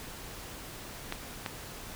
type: clicks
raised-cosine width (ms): 0.3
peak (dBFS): -17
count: 2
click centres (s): 1.124 / 1.462
effects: pink hiss -44 dBFS RMS until 1.95 s